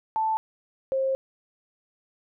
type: tone pair in turn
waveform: sine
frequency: 880 / 532.9 Hz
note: A5 / C5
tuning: 0 / +32 cents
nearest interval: major sixth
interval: 868 cents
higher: first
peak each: -22 dBFS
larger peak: neither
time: 0.16-0.37 / 0.92-1.15 s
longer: second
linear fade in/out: 0 ms
effects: none